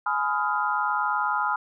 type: chord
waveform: sine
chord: F half-diminished seventh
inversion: first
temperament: just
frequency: 838.1 / 1005.8 / 1257.2 / 1396.9 Hz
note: Ab5 / Cb6 / Eb6 / F6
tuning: +16 / +31 / +18 / 0 cents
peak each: -28 dBFS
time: 0.06-1.56 s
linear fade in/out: 5 ms
effects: none